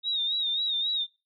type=tone with vibrato; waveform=sine; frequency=3739 Hz; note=A#7; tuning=4 cents sharp; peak=-25 dBFS; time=0.03-1.07 s; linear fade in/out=50 ms; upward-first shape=sine; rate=3.7 Hz; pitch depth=75 cents each way; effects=noise-tail reverb RT60 0.3 s tail -24 dB re dry